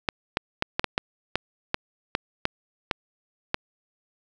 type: clicks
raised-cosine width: 0.3 ms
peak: -6 dBFS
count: 12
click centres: 0.088 / 0.371 / 0.624 / 0.795 / 0.843 / 0.979 / 1.356 / 1.744 / 2.151 / 2.454 / 2.912 / 3.544 s
effects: none